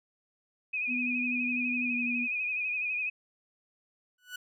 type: tone with vibrato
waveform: sine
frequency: 2489 Hz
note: D#7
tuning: in tune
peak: -29 dBFS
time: 0.73-3.1 s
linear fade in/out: 10 ms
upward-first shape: sine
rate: 12 Hz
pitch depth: 50 cents each way
type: tone with pitch glide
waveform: sine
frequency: 246.9 to 242.2 Hz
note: B3 to B3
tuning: 0 to -34 cents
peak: -32 dBFS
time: 0.87-2.28 s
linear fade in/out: 50 ms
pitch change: -34 cents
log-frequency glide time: 1.86-1.94 s
type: tone with exponential growth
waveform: 30% pulse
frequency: 1480 Hz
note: F#6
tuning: in tune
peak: -32 dBFS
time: 4.18-4.36 s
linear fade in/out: 5 ms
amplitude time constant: 37 ms
effects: none